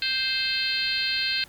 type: harmonic tone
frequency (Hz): 523.3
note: C5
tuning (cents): 0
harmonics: 3 / 4 / 5 / 6 / 7 / 8 / 9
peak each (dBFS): -32 / -35 / -30 / -32 / -34 / -27 / -36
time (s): 0.02-1.44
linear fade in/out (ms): 2
effects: pink hiss -51 dBFS RMS until 1.48 s